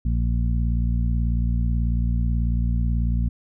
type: harmonic tone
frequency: 58.27 Hz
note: A#1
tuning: in tune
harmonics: 1 / 2 / 3 / 4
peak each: -20 / -26 / -30 / -32 dBFS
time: 0.05-3.29 s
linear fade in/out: 5 ms
effects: none